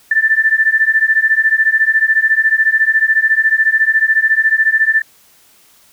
sine beating tone pair, 1762 / 1776 Hz, A6 / A6, +2 / +16 cents, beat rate 14 Hz, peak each -13 / -12 dBFS, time 0.11-5.02 s, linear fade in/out 5 ms, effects white hiss -49 dBFS RMS until 5.92 s

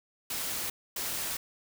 white noise bursts at uneven times, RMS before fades -34 dBFS, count 2, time 0.3-0.7 / 0.96-1.37 s, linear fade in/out 5 ms, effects none

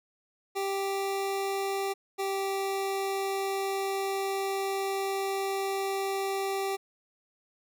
25% pulse tone pair in turn, 392 / 390.3 Hz, G4 / G4, 0 / -8 cents, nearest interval unison, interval 8 cents, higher first, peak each -25 dBFS, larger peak neither, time 0.55-1.94 / 2.18-6.77 s, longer second, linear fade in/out 20 ms, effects none

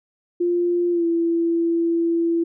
sine tone with pitch glide, 349.2 to 335.6 Hz, F4 to E4, 0 to +31 cents, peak -17 dBFS, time 0.4-2.44 s, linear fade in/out 10 ms, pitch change -69 cents, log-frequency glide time 0.91-1.05 s, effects none

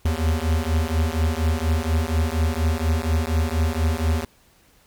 square beating tone pair, 77.78 / 81.98 Hz, D#2 / E2, 0 / -9 cents, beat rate 4.2 Hz, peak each -23 dBFS, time 0.05-4.25 s, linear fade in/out 5 ms, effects pink hiss -57 dBFS RMS until 4.86 s

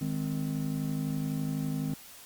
triangle chord, Ab major, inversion second, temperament just, 155.74 / 207.7 / 259.6 Hz, Eb3 / Ab3 / C4, +2 / 0 / -13 cents, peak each -30 / -35 / -32 dBFS, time 0.01-1.94 s, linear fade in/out 5 ms, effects white hiss -50 dBFS RMS until 2.25 s + Opus 48 kbps

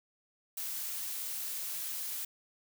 blue noise, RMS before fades -38 dBFS, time 0.57-2.25 s, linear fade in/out 5 ms, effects none

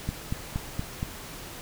click train, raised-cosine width 5 ms, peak -16 dBFS, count 5, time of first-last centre 0.09-1.029 s, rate 4.26 Hz, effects pink hiss -41 dBFS RMS until 1.61 s

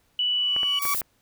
sine tone, 2960 Hz, F#7, in tune, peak -21 dBFS, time 0.19-0.79 s, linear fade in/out 2 ms
30% pulse tone with exponential growth, 1136 Hz, C#6, 42 cents sharp, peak -20 dBFS, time 0.29-0.94 s, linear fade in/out 2 ms, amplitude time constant 140 ms
clicks, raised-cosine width 0.5 ms, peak -19 dBFS, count 5, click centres 0.564 / 0.632 / 0.853 / 0.948 / 1.017 s
violet noise, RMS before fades -27 dBFS, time 0.82-1.01 s, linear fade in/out 0 ms
effects pink hiss -66 dBFS RMS until 1.21 s

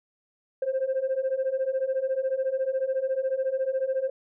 sine beating tone pair, 519 / 533 Hz, C5 / C5, -14 / +32 cents, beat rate 14 Hz, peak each -27 / -25 dBFS, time 0.62-4.1 s, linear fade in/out 5 ms, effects tanh soft clip ceiling -20 dBFS

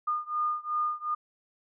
sine beating tone pair, 1217 / 1219.7 Hz, D#6 / D#6, -39 / -35 cents, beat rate 2.7 Hz, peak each -30 / -31 dBFS, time 0.07-1.15 s, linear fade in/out 10 ms, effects none

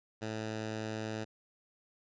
10% pulse tone, 109.5 Hz, A2, 8 cents flat, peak -28 dBFS, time 0.21-1.25 s, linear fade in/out 20 ms, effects resampled to 16000 Hz

